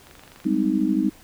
click train, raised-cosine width 0.3 ms, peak -29 dBFS, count 10, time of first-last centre 0.07-0.443 s, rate 24.1 Hz
sine chord, Ab major seventh, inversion third, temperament just, 194.67 / 207.7 / 259.6 / 311.5 Hz, G3 / Ab3 / C4 / Eb4, -12 / 0 / -13 / +2 cents, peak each -26 / -25 / -24 / -22 dBFS, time 0.45-1.1 s, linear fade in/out 10 ms
effects pink hiss -50 dBFS RMS until 1.23 s

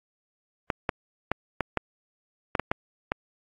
clicks, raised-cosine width 0.5 ms, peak -9 dBFS, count 9, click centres 0.702 / 0.892 / 1.316 / 1.607 / 1.773 / 2.552 / 2.596 / 2.715 / 3.119 s, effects AAC 48 kbps

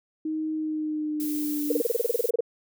sine tone with pitch glide, 312.8 to 295.2 Hz, D#4 to D4, +9 to +9 cents, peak -26 dBFS, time 0.25-1.81 s, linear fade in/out 5 ms, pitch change -100 cents, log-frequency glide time 0.54-1.64 s
violet noise, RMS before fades -35 dBFS, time 1.2-2.3 s, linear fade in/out 0 ms
sine tone bursts, 470 Hz, A#4, 14 cents sharp, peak -19 dBFS, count 15, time 1.7-2.407 s, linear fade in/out 5 ms, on 21 ms, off 28 ms
effects none

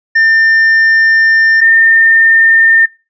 triangle / sine tone pair in turn, 1800 / 1810.4 Hz, A6 / A6, +39 / +49 cents, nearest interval unison, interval 10 cents, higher second, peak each -4 dBFS, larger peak neither, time 0.15-1.61 / 1.61-2.86 s, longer first, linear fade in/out 10 ms, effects noise-tail reverb RT60 0.3 s tail -23 dB re dry + resampled to 16000 Hz

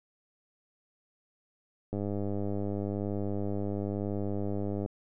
click train, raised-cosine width 2 ms, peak -21 dBFS, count 297, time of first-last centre 1.93-4.861 s, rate 101 Hz, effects none

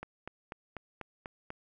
click train, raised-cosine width 0.5 ms, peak -25 dBFS, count 7, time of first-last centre 0.03-1.504 s, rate 4.07 Hz, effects none

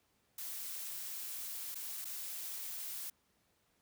blue noise with dropouts, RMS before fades -43 dBFS, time 0.38-3.1 s, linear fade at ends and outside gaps 5 ms, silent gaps 1.746-1.754 / 2.046-2.052 s, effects pink hiss -75 dBFS RMS until 3.81 s + high-pass 60 Hz 12 dB/octave

